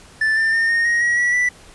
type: tone with pitch steps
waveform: triangle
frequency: 1760 / 1788.7 / 1817.9 / 1847.5 / 1877.6 / 1908.2 / 1939.4 / 1971 Hz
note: A6 / A6 / A#6 / A#6 / A#6 / A#6 / B6 / B6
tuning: 0 / +28 / -44 / -16 / +12 / +40 / -32 / -4 cents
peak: -13 dBFS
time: 0.21-1.49 s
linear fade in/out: 5 ms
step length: 160 ms
effects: pink hiss -45 dBFS RMS until 1.74 s + resampled to 24000 Hz